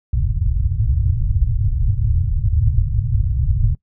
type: low-pass noise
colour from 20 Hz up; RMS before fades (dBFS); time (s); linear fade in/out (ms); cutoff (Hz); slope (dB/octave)
white; -17; 0.13-3.75; 5; 120; 48
effects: noise-tail reverb RT60 0.1 s tail -21 dB re dry